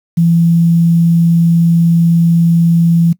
sine tone with quantisation, 168.1 Hz, E3, 34 cents sharp, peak -6 dBFS, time 0.17-3.13 s, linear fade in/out 10 ms, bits 6, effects noise-tail reverb RT60 0.1 s tail -21 dB re dry

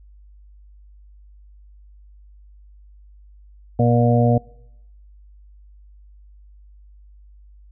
harmonic tone, 119.2 Hz, A#2, 39 cents sharp, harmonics 1 / 2 / 4 / 5 / 6, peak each -16 / -19 / -22 / -23 / -24 dBFS, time 3.79-4.38 s, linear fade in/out 5 ms, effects noise-tail reverb RT60 0.8 s tail -23 dB re dry + added 50 Hz sine -44 dBFS peak until 7.71 s

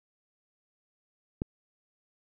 click, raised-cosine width 3 ms, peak -17 dBFS, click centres 1.419 s, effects none

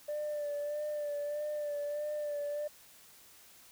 sine tone with vibrato, 590 Hz, D5, 8 cents sharp, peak -32 dBFS, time 0.08-2.68 s, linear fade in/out 10 ms, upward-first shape sine, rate 1.6 Hz, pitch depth 30 cents each way, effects tanh soft clip ceiling -31 dBFS + white hiss -58 dBFS RMS until 3.71 s

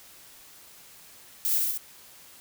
violet noise with echo, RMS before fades -26 dBFS, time 1.45-1.58 s, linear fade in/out 0 ms, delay 65 ms, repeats 3, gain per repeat -2 dB, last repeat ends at 1.775 s, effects white hiss -51 dBFS RMS until 2.4 s

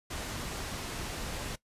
pink low-pass noise, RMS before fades -38 dBFS, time 0.1-1.56 s, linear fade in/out 10 ms, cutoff 10000 Hz, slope 12 dB/octave, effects noise-tail reverb RT60 0.1 s tail -19 dB re dry + resampled to 32000 Hz

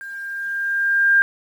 sine tone with level ramp, 1600 Hz, G6, 35 cents sharp, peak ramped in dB -31 to -10 dBFS, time 0.01-1.22 s, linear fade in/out 0 ms, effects 8-bit

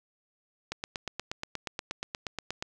click train, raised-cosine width 0.2 ms, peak -16 dBFS, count 17, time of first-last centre 0.72-2.625 s, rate 8.4 Hz, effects none

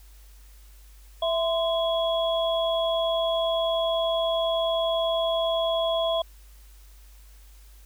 sine tone cluster, 661 / 1031 / 3340 Hz, E5 / C6 / G#7, +5 / -26 / +9 cents, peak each -23 / -32 / -30 dBFS, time 1.22-6.22 s, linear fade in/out 5 ms, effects added 50 Hz sine -47 dBFS peak until 7.85 s + white hiss -58 dBFS RMS until 7.85 s

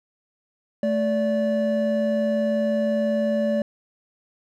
triangle tone pair together, 219.3 / 579.4 Hz, A3 / D5, -6 / -24 cents, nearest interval octave + perfect fourth, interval 1682 cents, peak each -21 / -20 dBFS, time 0.83-3.62 s, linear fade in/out 2 ms, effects none

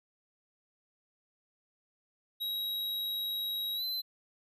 square tone with pitch glide, 3836 to 4055 Hz, A#7 to B7, +49 to +45 cents, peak -33 dBFS, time 2.4-4.02 s, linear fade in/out 20 ms, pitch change +96 cents, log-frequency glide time 3.75-3.84 s, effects none

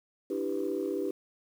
sine chord, E minor seventh, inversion third, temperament equal, 293.7 / 329.6 / 392 / 493.9 Hz, D4 / E4 / G4 / B4, 0 / 0 / 0 / 0 cents, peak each -35 / -35 / -32 / -36 dBFS, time 0.3-1.11 s, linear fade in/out 5 ms, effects tanh soft clip ceiling -21 dBFS + 9-bit

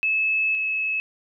sine tone pair in turn, 2600 / 2589 Hz, E7 / E7, -24 / -32 cents, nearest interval unison, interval 8 cents, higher first, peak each -19 / -22 dBFS, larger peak first, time 0.03-0.55 / 0.55-1 s, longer first, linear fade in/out 0 ms, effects none

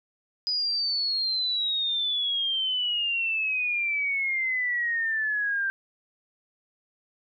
sine exponential sweep, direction down, 4978 to 1572 Hz, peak -24 dBFS, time 0.47-5.7 s, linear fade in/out 0 ms, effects none

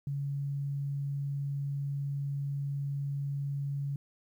sine tone, 140.7 Hz, C#3, 26 cents sharp, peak -31 dBFS, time 0.07-3.96 s, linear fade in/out 2 ms, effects 11-bit

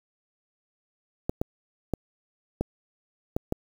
clicks, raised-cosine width 2 ms, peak -12 dBFS, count 6, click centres 1.295 / 1.415 / 1.937 / 2.61 / 3.365 / 3.524 s, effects 7-bit

